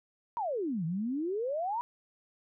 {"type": "exponential two-way sweep", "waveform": "sine", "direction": "down then up", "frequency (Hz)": [987.8, 155.56, 987.8], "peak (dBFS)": -30, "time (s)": [0.37, 1.81], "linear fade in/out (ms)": 0, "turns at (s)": 0.85, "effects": []}